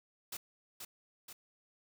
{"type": "noise with echo", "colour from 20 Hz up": "white", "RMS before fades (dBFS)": -42, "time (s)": [0.32, 0.37], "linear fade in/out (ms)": 5, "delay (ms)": 480, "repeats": 2, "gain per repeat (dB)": -4, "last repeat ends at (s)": 1.33, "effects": []}